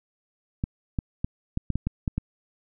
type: clicks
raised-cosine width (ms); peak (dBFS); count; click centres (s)
5; -13; 9; 0.639 / 0.988 / 1.245 / 1.574 / 1.703 / 1.756 / 1.87 / 2.078 / 2.18
effects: none